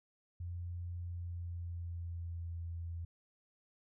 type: tone with pitch glide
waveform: sine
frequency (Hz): 87.31 to 84.48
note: F2 to E2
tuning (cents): 0 to +43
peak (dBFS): -39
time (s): 0.4-3.05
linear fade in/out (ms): 5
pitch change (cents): -57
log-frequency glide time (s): 1.01-2.59
effects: none